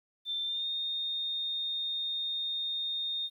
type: tone with pitch glide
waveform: sine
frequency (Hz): 3561 to 3670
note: A7 to A#7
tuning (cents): +20 to -28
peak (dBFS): -31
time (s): 0.25-3.3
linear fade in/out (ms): 50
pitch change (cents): +52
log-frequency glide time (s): 0.44-0.66
effects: 11-bit